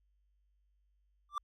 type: tone with exponential growth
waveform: triangle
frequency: 1174.7 Hz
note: D6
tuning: in tune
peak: -27 dBFS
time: 1.29-1.38 s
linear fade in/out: 2 ms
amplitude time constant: 18 ms
effects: added 50 Hz sine -70 dBFS peak until 1.43 s